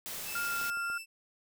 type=noise; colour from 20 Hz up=white; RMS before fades=-40 dBFS; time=0.06-0.7 s; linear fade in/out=0 ms
type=tone with pitch glide; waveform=sawtooth; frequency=2632 to 2653 Hz; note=E7 to E7; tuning=-3 to +10 cents; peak=-38 dBFS; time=0.24-1.06 s; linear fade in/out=50 ms; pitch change=+13 cents; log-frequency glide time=0.56-0.79 s
type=tone with vibrato; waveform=sine; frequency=1396.9 Hz; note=F6; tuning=in tune; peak=-32 dBFS; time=0.35-0.98 s; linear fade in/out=5 ms; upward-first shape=triangle; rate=3.6 Hz; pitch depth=9 cents each way
type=clicks; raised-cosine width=1 ms; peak=-34 / -43 / -39 / -36 dBFS; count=4; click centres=0.614 / 0.701 / 0.772 / 0.9 s
effects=none